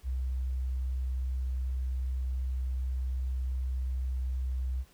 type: tone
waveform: sine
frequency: 64.1 Hz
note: C2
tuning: 35 cents flat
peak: -29 dBFS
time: 0.03-4.85 s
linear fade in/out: 50 ms
effects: pink hiss -62 dBFS RMS until 4.93 s